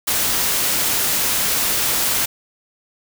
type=noise; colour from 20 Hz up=white; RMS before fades=-19 dBFS; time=0.07-2.26 s; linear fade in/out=10 ms; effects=none